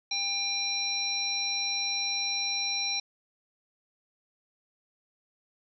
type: harmonic tone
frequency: 800 Hz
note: G5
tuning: 35 cents sharp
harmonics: 1 / 3 / 5 / 7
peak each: -41 / -34 / -31 / -32 dBFS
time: 0.11-3 s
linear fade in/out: 5 ms
effects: none